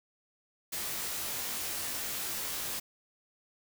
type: noise with comb filter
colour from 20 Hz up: white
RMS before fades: -36 dBFS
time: 0.72-2.8 s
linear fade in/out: 10 ms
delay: 20 ms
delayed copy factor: -0.95
effects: none